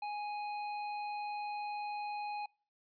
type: tone with tanh clipping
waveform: sine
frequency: 831 Hz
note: G#5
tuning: 1 cent sharp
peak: -39 dBFS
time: 0.02-2.46 s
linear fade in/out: 5 ms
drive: 15 dB
effects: noise-tail reverb RT60 0.4 s tail -25 dB re dry + resampled to 11025 Hz